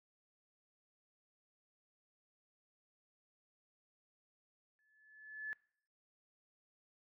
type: tone with exponential growth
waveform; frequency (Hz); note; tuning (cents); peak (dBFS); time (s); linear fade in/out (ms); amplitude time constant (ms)
sine; 1727; A6; -33; -37; 4.79-5.53; 0; 160
effects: noise-tail reverb RT60 0.6 s tail -23 dB re dry